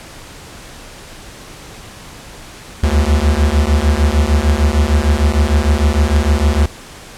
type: beating tone pair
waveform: square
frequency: 70.2 / 76.8 Hz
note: C#2 / D#2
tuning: +22 / -22 cents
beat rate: 6.6 Hz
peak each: -14 / -14 dBFS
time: 2.83-6.66 s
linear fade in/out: 5 ms
effects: pink hiss -35 dBFS RMS until 7.17 s + low-pass 10000 Hz 12 dB/octave